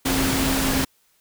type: tone in noise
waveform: sine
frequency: 266.9 Hz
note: C4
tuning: 35 cents sharp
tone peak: -23 dBFS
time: 0.05-0.85 s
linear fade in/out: 10 ms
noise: pink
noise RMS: -23 dBFS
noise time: 0.05-0.85 s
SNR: -3 dB
effects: white hiss -63 dBFS RMS until 1.2 s